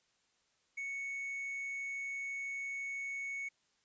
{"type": "tone", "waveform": "triangle", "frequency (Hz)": 2217, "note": "C#7", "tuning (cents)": 0, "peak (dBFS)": -36, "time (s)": [0.77, 3.49], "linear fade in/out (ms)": 10, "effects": ["white hiss -75 dBFS RMS until 3.84 s", "resampled to 16000 Hz"]}